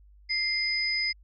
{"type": "tone pair together", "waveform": "sine", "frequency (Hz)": [2093, 5005], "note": ["C7", "D#8"], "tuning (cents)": [0, 9], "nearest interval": "octave + minor third", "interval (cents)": 1509, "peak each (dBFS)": -28, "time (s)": [0.29, 1.13], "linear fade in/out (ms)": 20, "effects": ["added 50 Hz sine -52 dBFS peak until 1.23 s"]}